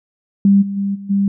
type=tone with level steps; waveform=sine; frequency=198.5 Hz; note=G3; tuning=22 cents sharp; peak=-7 / -20 / -16 / -28 / -12 dBFS; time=0.45-1.28 s; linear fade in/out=2 ms; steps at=0.61 / 0.76 / 0.94 / 1.09 s; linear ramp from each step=20 ms; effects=none

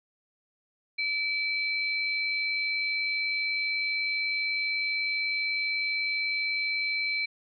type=tone pair together; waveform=sine; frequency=2316 / 4112 Hz; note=D7 / C8; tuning=-25 / -31 cents; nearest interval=minor seventh; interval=994 cents; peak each=-27 / -34 dBFS; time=0.98-7.26 s; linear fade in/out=10 ms; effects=none

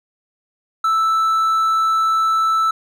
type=tone; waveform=triangle; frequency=1318.5 Hz; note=E6; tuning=in tune; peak=-12 dBFS; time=0.84-2.71 s; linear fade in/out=5 ms; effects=none

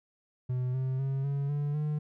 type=tone with pitch steps; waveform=triangle; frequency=126.2 / 130.73 / 135.41 / 140.27 / 145.3 / 150.51 Hz; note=B2 / C3 / C#3 / C#3 / D3 / D3; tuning=+38 / -1 / -40 / +21 / -18 / +43 cents; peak=-26 dBFS; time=0.49-1.99 s; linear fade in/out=10 ms; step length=250 ms; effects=none

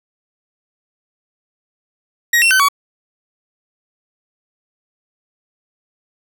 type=tone with pitch steps; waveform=40% pulse; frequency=1891 / 2715 / 1527 / 1128 Hz; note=A#6 / F7 / G6 / C#6; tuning=+24 / -50 / -46 / +30 cents; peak=-9 dBFS; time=2.33-2.686 s; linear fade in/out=5 ms; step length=89 ms; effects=none

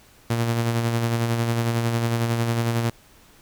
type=tone with tremolo; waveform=sawtooth; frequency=116.54 Hz; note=A#2; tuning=in tune; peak=-15 dBFS; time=0.3-2.9 s; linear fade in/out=5 ms; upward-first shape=sine; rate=11 Hz; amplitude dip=40%; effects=pink hiss -53 dBFS RMS until 3.41 s

